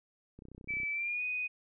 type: click train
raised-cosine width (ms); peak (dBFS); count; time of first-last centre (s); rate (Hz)
3; -37; 15; 0.39-0.833; 31.6
type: tone with pitch glide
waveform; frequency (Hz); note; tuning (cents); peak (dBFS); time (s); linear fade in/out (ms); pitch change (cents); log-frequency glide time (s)
sine; 2310 to 2490; D7 to D#7; -29 to +1; -32; 0.68-1.48; 20; +130; 0.92-1.24
effects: none